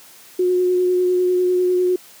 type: tone with vibrato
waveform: sine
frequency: 362.7 Hz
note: F#4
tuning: 34 cents flat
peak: -14 dBFS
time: 0.39-1.96 s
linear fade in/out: 5 ms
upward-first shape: sine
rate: 10 Hz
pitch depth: 14 cents each way
effects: white hiss -45 dBFS RMS until 2.2 s + high-pass 150 Hz 12 dB/octave